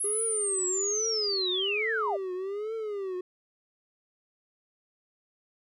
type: linear sweep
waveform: sine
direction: down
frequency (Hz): 10830 to 543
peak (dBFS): -27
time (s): 0-2.17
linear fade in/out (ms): 10
type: tone with vibrato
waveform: triangle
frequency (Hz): 404.6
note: G#4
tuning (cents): -45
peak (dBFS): -29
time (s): 0.04-3.21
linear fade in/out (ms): 5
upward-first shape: triangle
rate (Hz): 1.2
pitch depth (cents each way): 200
effects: none